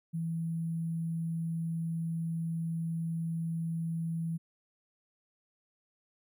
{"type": "tone with sample-and-hold", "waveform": "sine", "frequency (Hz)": 164.81, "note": "E3", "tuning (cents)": 0, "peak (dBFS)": -31, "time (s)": [0.13, 4.38], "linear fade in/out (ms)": 20, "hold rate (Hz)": 11025, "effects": []}